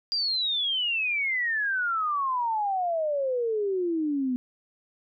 sine exponential sweep, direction down, 4838 to 245.6 Hz, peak -24 dBFS, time 0.12-4.36 s, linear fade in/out 0 ms, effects none

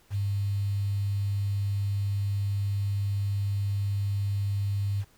sine tone with quantisation, 100 Hz, G2, 35 cents sharp, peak -25 dBFS, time 0.1-5.05 s, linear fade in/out 50 ms, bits 8, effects pink hiss -62 dBFS RMS until 5.17 s

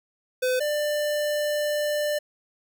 square tone pair in turn, 507 / 594.1 Hz, B4 / D5, +45 / +20 cents, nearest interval minor third, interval 275 cents, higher second, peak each -22 / -24 dBFS, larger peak first, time 0.42-0.6 / 0.6-2.19 s, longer second, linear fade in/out 10 ms, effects none

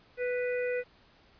harmonic tone, 493.9 Hz, B4, in tune, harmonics 1 / 3 / 4 / 5, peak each -29 / -41 / -40 / -42 dBFS, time 0.17-0.84 s, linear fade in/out 50 ms, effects pink hiss -61 dBFS RMS until 1.39 s + resampled to 11025 Hz

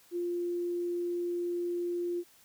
sine tone, 349.2 Hz, F4, in tune, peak -30 dBFS, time 0.11-2.24 s, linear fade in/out 50 ms, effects white hiss -61 dBFS RMS until 2.44 s

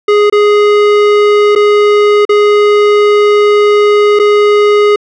square tone with dropouts, 415.3 Hz, G#4, in tune, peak -5 dBFS, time 0.08-4.96 s, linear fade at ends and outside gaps 5 ms, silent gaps 0.299-0.324 / 1.552-1.559 / 2.252-2.292 / 4.191-4.196 s, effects low-pass 3000 Hz 12 dB/octave

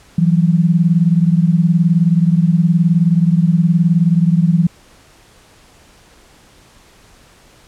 sine beating tone pair, 164.81 / 183.81 Hz, E3 / F#3, 0 / -11 cents, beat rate 19 Hz, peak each -11 / -14 dBFS, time 0.18-4.67 s, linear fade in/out 5 ms, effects pink hiss -47 dBFS RMS until 7.67 s + low-pass 10000 Hz 12 dB/octave

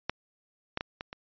clicks, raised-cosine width 0.3 ms, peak -12 / -14 / -16 / -20 / -24 dBFS, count 5, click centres 0.096 / 0.774 / 0.809 / 1.009 / 1.129 s, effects resampled to 11025 Hz

